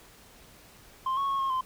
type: tone with pitch steps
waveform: sine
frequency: 1051 / 1104 / 1096 / 1078 / 1037 Hz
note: C6 / C#6 / C#6 / C#6 / C6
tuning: +7 / -7 / -20 / -49 / -16 cents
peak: -23 dBFS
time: 1.06-1.61 s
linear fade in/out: 5 ms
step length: 110 ms
effects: tanh soft clip ceiling -25 dBFS + pink hiss -54 dBFS RMS until 1.65 s

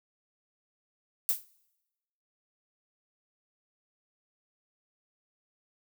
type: noise with exponential decay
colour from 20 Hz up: violet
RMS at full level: -22 dBFS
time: 1.29-1.45 s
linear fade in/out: 0 ms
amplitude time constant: 33 ms
effects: noise-tail reverb RT60 1.0 s tail -24 dB re dry

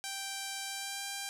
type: tone with pitch glide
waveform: 5% pulse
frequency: 784 to 793.6 Hz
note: G5 to G5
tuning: 0 to +21 cents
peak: -25 dBFS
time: 0.04-1.29 s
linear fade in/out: 0 ms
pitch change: +21 cents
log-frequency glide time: 0.65-1.03 s
effects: none

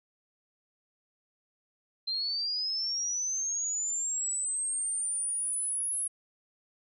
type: linear sweep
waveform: sine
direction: up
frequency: 4100 to 10800 Hz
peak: -29 dBFS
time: 2.07-6.08 s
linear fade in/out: 10 ms
effects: none

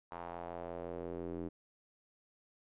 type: tone with band-pass filter sweep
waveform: square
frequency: 42.91 Hz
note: F1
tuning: 30 cents flat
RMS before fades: -43 dBFS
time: 0.11-1.49 s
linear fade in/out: 10 ms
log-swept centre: 940 to 320 Hz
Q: 2.3
effects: resampled to 8000 Hz

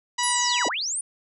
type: harmonic tone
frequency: 975 Hz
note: B5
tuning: 23 cents flat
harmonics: 1 / 2 / 3 / 4 / 5 / 6 / 7 / 8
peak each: -26 / -29 / -31 / -32 / -33 / -34 / -34 / -35 dBFS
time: 0.18-0.69 s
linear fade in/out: 10 ms
type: linear two-way sweep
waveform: sine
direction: down then up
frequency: 10980 to 233.1 to 9630 Hz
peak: -25 dBFS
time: 0.23-1.01 s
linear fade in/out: 5 ms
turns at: 0.67 s
effects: none

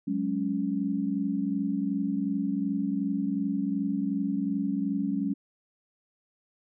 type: chord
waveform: sine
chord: F# suspended second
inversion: none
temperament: equal with one note detuned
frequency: 185 / 207.7 / 278.6 Hz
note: F#3 / G#3 / C#4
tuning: 0 / 0 / +9 cents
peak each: -32 / -30 / -29 dBFS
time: 0.07-5.34 s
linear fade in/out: 10 ms
effects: none

